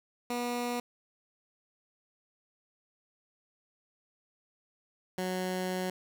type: tone pair in turn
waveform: 15% pulse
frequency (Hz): 242.4 / 184.34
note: B3 / F#3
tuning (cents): -32 / -6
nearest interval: perfect fourth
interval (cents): 474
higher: first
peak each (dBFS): -25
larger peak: neither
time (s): 0.3-0.8 / 5.18-5.9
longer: second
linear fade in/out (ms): 2
effects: none